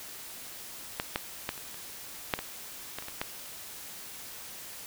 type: clicks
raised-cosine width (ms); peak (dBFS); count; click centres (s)
0.3; -13 / -12 / -14 / -28 / -29 / -9 / -18 / -19 / -25 / -23 / -14; 11; 0.999 / 1.159 / 1.491 / 1.578 / 1.744 / 2.338 / 2.39 / 2.986 / 3.024 / 3.084 / 3.215
effects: white hiss -44 dBFS RMS until 4.86 s